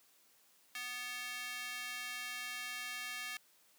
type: tone with high-pass filter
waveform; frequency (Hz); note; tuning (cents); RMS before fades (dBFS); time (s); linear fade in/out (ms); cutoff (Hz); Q
square; 246.9; B3; 0; -43; 0.75-3.37; 2; 2000; 1.7
effects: white hiss -68 dBFS RMS until 3.78 s + high-pass 150 Hz 12 dB/octave

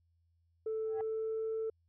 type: tone with pitch glide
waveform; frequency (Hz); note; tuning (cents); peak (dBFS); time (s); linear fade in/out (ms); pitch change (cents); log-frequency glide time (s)
sine; 440 to 443.6; A4 to A4; 0 to +14; -32; 0.66-1.7; 5; +14; 0.85-1.54
type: tone with exponential growth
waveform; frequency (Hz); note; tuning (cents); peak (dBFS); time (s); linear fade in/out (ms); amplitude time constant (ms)
sine; 781; G5; -7; -35; 0.84-1.01; 1; 36
effects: tanh soft clip ceiling -30 dBFS + added 84 Hz sine -70 dBFS peak until 1.88 s

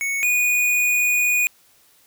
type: tone pair in turn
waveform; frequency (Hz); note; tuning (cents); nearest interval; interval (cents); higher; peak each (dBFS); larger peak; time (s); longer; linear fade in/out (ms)
square; 2217 / 2461; C#7 / D#7; 0 / -20; major second; 180; second; -22 / -17; second; 0.01-0.23 / 0.23-1.47; second; 0
effects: white hiss -56 dBFS RMS until 2.06 s

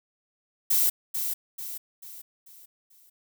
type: noise with echo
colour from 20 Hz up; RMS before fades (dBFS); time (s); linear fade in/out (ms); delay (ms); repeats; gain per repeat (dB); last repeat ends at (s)
violet; -22; 0.7-0.9; 10; 440; 5; -7; 3.1
effects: none

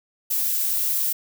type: noise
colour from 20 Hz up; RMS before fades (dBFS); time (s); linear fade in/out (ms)
violet; -23; 0.3-1.13; 10
effects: none

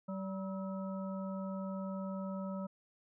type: harmonic tone with a mistuned harmonic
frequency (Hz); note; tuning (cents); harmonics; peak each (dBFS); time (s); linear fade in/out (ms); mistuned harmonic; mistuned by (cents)
192; G3; -36; 1 / 3 / 5 / 7; -38 / -44 / -51 / -50; 0.08-2.67; 10; 7; -66
effects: none

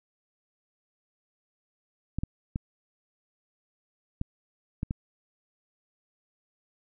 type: clicks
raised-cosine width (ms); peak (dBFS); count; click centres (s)
5; -17; 6; 2.186 / 2.235 / 2.559 / 4.214 / 4.831 / 4.909
effects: none

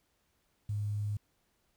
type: tone with quantisation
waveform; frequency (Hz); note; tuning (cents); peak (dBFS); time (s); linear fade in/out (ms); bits
sine; 103.83; G#2; 0; -31; 0.69-1.17; 5; 10
effects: pink hiss -75 dBFS RMS until 1.76 s

